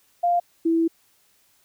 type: tone pair in turn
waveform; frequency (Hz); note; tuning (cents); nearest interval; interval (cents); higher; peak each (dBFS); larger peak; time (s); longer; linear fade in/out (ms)
sine; 698.5 / 329.6; F5 / E4; 0 / 0; octave + minor second; 1300; first; -17; neither; 0.23-0.4 / 0.65-0.88; second; 10
effects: white hiss -62 dBFS RMS until 1.64 s